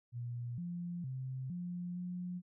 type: tone with pitch steps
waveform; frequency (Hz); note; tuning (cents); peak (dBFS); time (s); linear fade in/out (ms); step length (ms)
sine; 120.3 / 174.2 / 130.5 / 176.8 / 179; B2 / F3 / C3 / F3 / F3; -45 / -4 / -4 / +22 / +43; -38; 0.12-2.42; 50; 460
effects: none